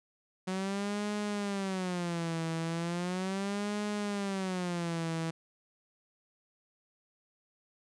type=tone with vibrato; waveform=sawtooth; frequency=184.5 Hz; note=F#3; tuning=5 cents flat; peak=-28 dBFS; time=0.47-5.31 s; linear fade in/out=10 ms; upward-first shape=sine; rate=0.37 Hz; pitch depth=210 cents each way; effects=resampled to 22050 Hz